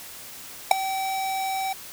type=tone with ADSR envelope; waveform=square; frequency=769 Hz; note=G5; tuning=33 cents flat; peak=-7 dBFS; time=0.71-1.73 s; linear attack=4 ms; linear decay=5 ms; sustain=-19 dB; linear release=5 ms; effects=white hiss -41 dBFS RMS until 1.92 s